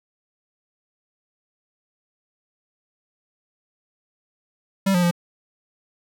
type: tone with pitch steps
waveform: square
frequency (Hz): 194.3 / 177.5 / 173.7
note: G3 / F3 / F3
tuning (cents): -15 / +28 / -9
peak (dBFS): -17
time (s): 4.86-5.112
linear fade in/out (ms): 10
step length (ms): 84
effects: none